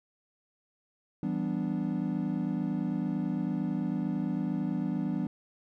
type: chord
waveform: triangle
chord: E minor seventh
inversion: none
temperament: equal with one note detuned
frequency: 164.81 / 193.75 / 246.9 / 293.7 Hz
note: E3 / G3 / B3 / D4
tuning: 0 / -20 / 0 / 0 cents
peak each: -33 / -31 / -32 / -33 dBFS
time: 1.23-5.27 s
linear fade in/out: 2 ms
effects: none